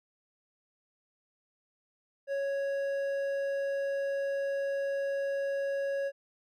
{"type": "tone with hard clipping", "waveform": "triangle", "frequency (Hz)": 554, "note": "C#5", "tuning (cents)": -1, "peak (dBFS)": -31, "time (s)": [2.27, 6.12], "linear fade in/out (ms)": 50, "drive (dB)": 10, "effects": []}